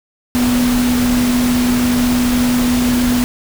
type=tone in noise; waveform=sine; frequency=245.8 Hz; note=B3; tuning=8 cents flat; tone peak=-12 dBFS; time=0.35-3.24 s; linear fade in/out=0 ms; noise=pink; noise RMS=-21 dBFS; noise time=0.35-3.24 s; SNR=+6 dB; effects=none